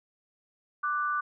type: tone pair together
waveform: sine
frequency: 1177 / 1482.9 Hz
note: D6 / F#6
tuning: +3 / +3 cents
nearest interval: major third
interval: 400 cents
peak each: -28 / -31 dBFS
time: 0.83-1.21 s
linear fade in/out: 10 ms
effects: none